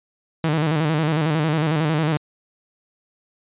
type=tone with vibrato; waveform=sawtooth; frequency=155.56 Hz; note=D#3; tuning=in tune; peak=-14 dBFS; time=0.44-2.17 s; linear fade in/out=0 ms; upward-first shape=square; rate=11 Hz; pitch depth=74 cents each way; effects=resampled to 8000 Hz